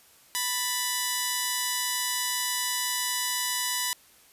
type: tone pair together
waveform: 5% pulse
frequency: 987.8 / 1760.1 Hz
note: B5 / A6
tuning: 0 / 0 cents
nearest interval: minor seventh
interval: 1000 cents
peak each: -15 / -22 dBFS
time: 0.35-3.93 s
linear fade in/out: 0 ms
effects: white hiss -57 dBFS RMS until 4.32 s + resampled to 32000 Hz